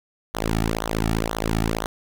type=tone with flanger; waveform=sawtooth; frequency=55 Hz; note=A1; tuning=in tune; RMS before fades=-24 dBFS; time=0.34-1.86 s; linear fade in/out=0 ms; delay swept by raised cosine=0.39 to 1.99 ms; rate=2 Hz; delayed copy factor=-0.9; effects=none